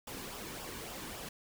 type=noise with flanger; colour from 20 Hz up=pink; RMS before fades=-44 dBFS; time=0.07-1.29 s; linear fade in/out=5 ms; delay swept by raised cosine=0.47 to 1.57 ms; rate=3.6 Hz; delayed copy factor=-0.5; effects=none